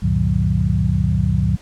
sine tone cluster, 69.6 / 95.9 / 116.3 / 151.6 / 183.7 Hz, C#2 / G2 / A#2 / D#3 / F#3, +8 / -37 / -4 / -45 / -12 cents, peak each -21 dBFS, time 0.02-1.57 s, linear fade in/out 10 ms, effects pink hiss -47 dBFS RMS until 1.61 s + low-pass 9000 Hz 12 dB/octave

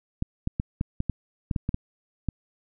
clicks, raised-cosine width 5 ms, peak -13 dBFS, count 11, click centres 0.224 / 0.474 / 0.599 / 0.811 / 1.004 / 1.097 / 1.512 / 1.562 / 1.691 / 1.744 / 2.287 s, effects none

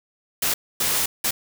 white noise bursts at uneven times, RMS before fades -22 dBFS, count 3, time 0.42-0.54 / 0.8-1.06 / 1.24-1.31 s, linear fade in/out 5 ms, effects none

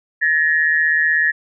sine tone pair together, 1718 / 1874.2 Hz, A6 / A#6, -42 / +9 cents, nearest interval major second, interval 151 cents, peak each -16 dBFS, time 0.21-1.32 s, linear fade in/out 20 ms, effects none

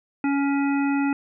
harmonic tone, 279.9 Hz, C#4, 17 cents sharp, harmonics 1 / 3 / 5 / 7 / 9, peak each -20 / -30 / -33 / -37 / -35 dBFS, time 0.24-1.13 s, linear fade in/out 2 ms, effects none

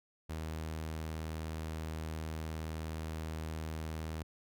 sawtooth tone, 79.3 Hz, D#2, 33 cents sharp, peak -34 dBFS, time 0.29-4.23 s, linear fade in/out 10 ms, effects none

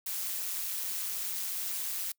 blue noise with amplitude modulation, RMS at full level -32 dBFS, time 0.06-2.12 s, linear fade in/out 5 ms, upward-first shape sine, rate 190 Hz, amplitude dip 65%, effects noise-tail reverb RT60 0.1 s tail -25 dB re dry

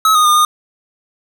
square tone with pitch steps, 1287 / 1236 / 1212 / 1225 Hz, E6 / D#6 / D#6 / D#6, -42 / -12 / -46 / -27 cents, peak -9 dBFS, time 0.05-0.45 s, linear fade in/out 2 ms, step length 100 ms, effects none

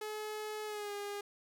sawtooth tone with pitch glide, 427.1 to 407.6 Hz, G#4 to G#4, +48 to -32 cents, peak -35 dBFS, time 0.01-1.21 s, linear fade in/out 5 ms, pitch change -80 cents, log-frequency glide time 0.65-0.93 s, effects none

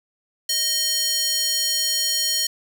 square tone with high-pass filter, 622.3 Hz, D#5, in tune, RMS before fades -22 dBFS, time 0.49-2.47 s, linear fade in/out 5 ms, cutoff 4500 Hz, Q 1.7, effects none

